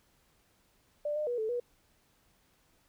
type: tone with pitch steps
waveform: sine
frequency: 591 / 605 / 484.7 / 437.7 / 484.7 Hz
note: D5 / D#5 / B4 / A4 / B4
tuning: +11 / -49 / -32 / -9 / -32 cents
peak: -30 dBFS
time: 1.05-1.6 s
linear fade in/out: 5 ms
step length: 110 ms
effects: pink hiss -69 dBFS RMS until 2.88 s